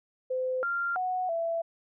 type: tone with pitch steps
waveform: sine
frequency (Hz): 513 / 1389 / 737 / 667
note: C5 / F6 / F#5 / E5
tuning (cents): -34 / -10 / -7 / +20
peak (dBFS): -27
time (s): 0.3-1.62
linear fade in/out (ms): 10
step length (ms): 330
effects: none